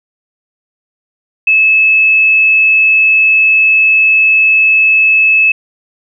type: tone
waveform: sine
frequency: 2600 Hz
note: E7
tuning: 24 cents flat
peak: -5 dBFS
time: 1.47-5.52 s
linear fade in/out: 5 ms
effects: none